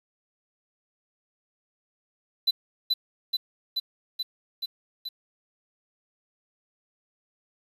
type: tone with echo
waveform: triangle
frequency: 4000 Hz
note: B7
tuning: 21 cents sharp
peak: -17 dBFS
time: 2.47-2.51 s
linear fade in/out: 10 ms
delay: 430 ms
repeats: 6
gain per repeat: -2 dB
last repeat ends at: 5.09 s
effects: resampled to 32000 Hz + 8-bit